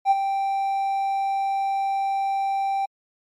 triangle tone with ADSR envelope, 784 Hz, G5, in tune, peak -9 dBFS, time 0.05-2.86 s, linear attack 59 ms, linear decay 27 ms, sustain -10 dB, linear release 12 ms, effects tanh soft clip ceiling -9 dBFS + MP3 64 kbps

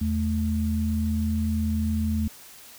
sine tone pair together, 81.6 / 217.8 Hz, E2 / A3, -17 / -17 cents, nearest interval octave + perfect fourth, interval 1700 cents, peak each -25 dBFS, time 0.01-2.28 s, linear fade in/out 5 ms, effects white hiss -47 dBFS RMS until 2.78 s

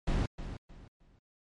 brown noise with echo, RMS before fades -29 dBFS, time 0.07-0.26 s, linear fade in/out 5 ms, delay 310 ms, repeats 3, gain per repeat -11 dB, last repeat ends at 1.19 s, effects low-pass 6000 Hz 12 dB/octave + MP3 48 kbps

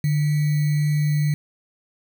sine tone with sample-and-hold, 149.1 Hz, D3, 27 cents sharp, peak -17 dBFS, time 0.04-1.34 s, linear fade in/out 2 ms, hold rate 2100 Hz, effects none

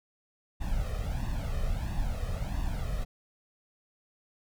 brown noise with flanger, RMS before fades -31 dBFS, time 0.6-3.05 s, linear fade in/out 20 ms, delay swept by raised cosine 1.1 to 1.64 ms, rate 1.5 Hz, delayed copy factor +0.8, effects none

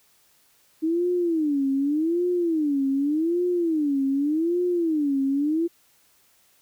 sine tone with vibrato, 311.1 Hz, D#4, in tune, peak -20 dBFS, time 0.82-5.68 s, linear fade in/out 20 ms, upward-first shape sine, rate 0.85 Hz, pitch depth 240 cents each way, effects white hiss -61 dBFS RMS until 6.61 s

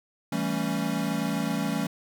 square chord, A dominant seventh, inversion second, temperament equal with one note detuned, 164.81 / 196 / 223.7 / 277.2 Hz, E3 / G3 / A3 / C#4, 0 / 0 / +29 / 0 cents, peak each -33 / -32 / -32 / -32 dBFS, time 0.32-1.87 s, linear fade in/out 5 ms, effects none

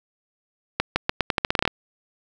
accelerating click train, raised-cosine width 0.3 ms, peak -3 dBFS, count 13, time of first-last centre 0.8-1.677 s, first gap 160 ms, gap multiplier 0.84, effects 7-bit

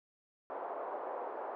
white band-pass noise, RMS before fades -41 dBFS, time 0.5-1.55 s, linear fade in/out 0 ms, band 430 to 920 Hz, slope 24 dB/octave, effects none

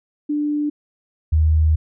sine tone pair in turn, 295.8 / 78.35 Hz, D4 / D#2, +13 / +13 cents, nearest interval octave + major seventh, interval 2300 cents, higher first, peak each -18 / -12 dBFS, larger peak second, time 0.29-0.7 / 1.32-1.76 s, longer second, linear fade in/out 10 ms, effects none

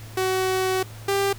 sawtooth tone pair in turn, 375.4 / 395.8 Hz, F#4 / G4, +25 / +17 cents, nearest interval minor second, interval 92 cents, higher second, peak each -17 / -16 dBFS, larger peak second, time 0.17-0.83 / 1.08-1.33 s, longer first, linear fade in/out 5 ms, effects added 109 Hz sine -38 dBFS peak until 1.38 s + pink hiss -45 dBFS RMS until 1.38 s

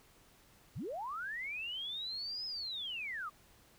sine linear two-way sweep, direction up then down, 60.3 to 5150 to 1128 Hz, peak -38 dBFS, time 0.75-3.3 s, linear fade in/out 20 ms, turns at 2.46 s, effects pink hiss -64 dBFS RMS until 3.78 s

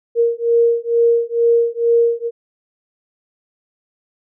sine beating tone pair, 466.2 / 468.4 Hz, A#4 / A#4, 0 / +8 cents, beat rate 2.2 Hz, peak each -15 dBFS, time 0.15-2.31 s, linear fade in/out 50 ms, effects none

